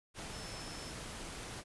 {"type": "tone in noise", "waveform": "sine", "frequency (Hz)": 5274, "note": "E8", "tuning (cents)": 0, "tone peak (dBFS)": -51, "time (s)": [0.3, 0.94], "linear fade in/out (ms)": 50, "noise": "pink", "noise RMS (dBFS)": -45, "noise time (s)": [0.14, 1.64], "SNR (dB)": -9, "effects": ["resampled to 24000 Hz"]}